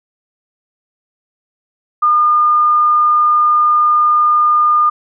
sine tone, 1213 Hz, D#6, 44 cents flat, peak -8 dBFS, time 2.02-4.9 s, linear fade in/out 10 ms, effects none

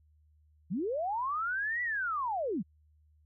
sine linear two-way sweep, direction up then down, 146.83 to 1975.5 to 146.83 Hz, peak -30 dBFS, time 0.7-2.63 s, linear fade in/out 20 ms, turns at 1.82 s, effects added 76 Hz sine -62 dBFS peak until 3.25 s

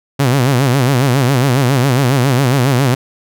sawtooth tone with vibrato, 130.81 Hz, C3, in tune, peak -6 dBFS, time 0.19-2.95 s, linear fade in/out 10 ms, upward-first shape sine, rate 7.3 Hz, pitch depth 150 cents each way, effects none

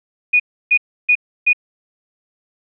sine tone bursts, 2464 Hz, D#7, 17 cents flat, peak -9 dBFS, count 4, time 0.33-1.532 s, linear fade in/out 10 ms, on 68 ms, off 310 ms, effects none

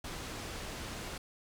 pink low-pass noise, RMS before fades -42 dBFS, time 0.04-1.18 s, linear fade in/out 5 ms, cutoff 8400 Hz, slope 12 dB/octave, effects none

